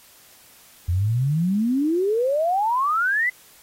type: exponential sweep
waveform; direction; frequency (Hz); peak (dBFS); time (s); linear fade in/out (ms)
sine; up; 83.1 to 2050; -18; 0.88-3.3; 10
effects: white hiss -51 dBFS RMS until 3.62 s + AAC 48 kbps